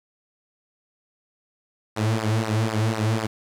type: tone with flanger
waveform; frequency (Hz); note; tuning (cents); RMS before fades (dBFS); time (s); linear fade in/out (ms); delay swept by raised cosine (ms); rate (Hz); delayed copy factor
sawtooth; 110; A2; 0; -23; 1.96-3.27; 10; 0.29 to 4.39; 4; -0.8
effects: low-pass 10000 Hz 12 dB/octave + 8-bit